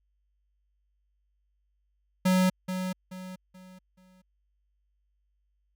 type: tone with echo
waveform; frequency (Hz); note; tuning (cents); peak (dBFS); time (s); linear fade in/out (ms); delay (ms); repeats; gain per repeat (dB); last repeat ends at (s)
square; 185; F#3; 0; -21; 2.25-2.5; 10; 430; 4; -9; 4.22
effects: added 50 Hz sine -70 dBFS peak until 5.75 s